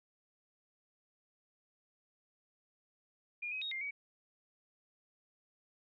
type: tone with pitch steps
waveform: sine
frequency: 2423 / 2531 / 3752 / 2109 / 2263 Hz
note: D#7 / D#7 / A#7 / C7 / C#7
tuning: -47 / +29 / +11 / +13 / +35 cents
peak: -37 dBFS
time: 3.42-3.91 s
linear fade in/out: 10 ms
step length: 98 ms
effects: none